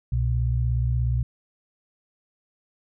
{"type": "tone pair together", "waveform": "sine", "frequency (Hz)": [64.3, 121.16], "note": ["C2", "B2"], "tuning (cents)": [-30, -33], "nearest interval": "major seventh", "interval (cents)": 1097, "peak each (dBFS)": [-23, -23], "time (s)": [0.12, 1.23], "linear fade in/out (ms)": 5, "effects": []}